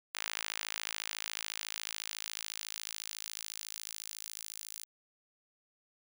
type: tone with high-pass filter sweep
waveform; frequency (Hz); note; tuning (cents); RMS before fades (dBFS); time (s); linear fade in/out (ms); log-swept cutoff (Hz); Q
sawtooth; 54; A1; -32; -42; 0.14-4.85; 10; 1900 to 6900; 0.78
effects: none